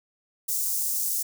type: high-pass noise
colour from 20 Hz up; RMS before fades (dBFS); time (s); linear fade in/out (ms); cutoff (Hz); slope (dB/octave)
white; -27; 0.48-1.23; 10; 6200; 24
effects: none